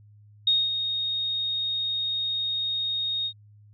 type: tone with ADSR envelope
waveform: sine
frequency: 3722 Hz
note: A#7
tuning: 3 cents flat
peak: -17 dBFS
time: 0.47-3.33 s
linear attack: 4 ms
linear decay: 220 ms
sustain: -8 dB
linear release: 72 ms
effects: added 104 Hz sine -50 dBFS peak until 3.73 s